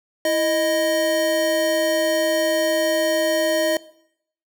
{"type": "tone pair together", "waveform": "square", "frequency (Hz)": [329.7, 622.3], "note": ["E4", "D#5"], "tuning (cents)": [0, 0], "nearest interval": "major seventh", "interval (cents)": 1100, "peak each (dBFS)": [-26, -19], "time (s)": [0.25, 3.77], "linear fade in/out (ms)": 2, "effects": ["noise-tail reverb RT60 0.7 s tail -20 dB re dry"]}